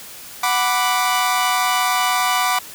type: chord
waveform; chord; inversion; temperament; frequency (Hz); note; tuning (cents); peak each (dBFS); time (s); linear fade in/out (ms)
sawtooth; B minor; second; equal; 740 / 987.8 / 1174.7; F#5 / B5 / D6; 0 / 0 / 0; -17 / -17 / -17; 0.43-2.59; 5
effects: white hiss -37 dBFS RMS until 2.74 s